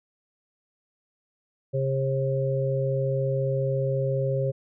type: harmonic tone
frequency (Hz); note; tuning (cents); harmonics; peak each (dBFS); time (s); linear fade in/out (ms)
134.4; C3; +47; 1 / 3 / 4; -25 / -31 / -27; 1.73-4.52; 20
effects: none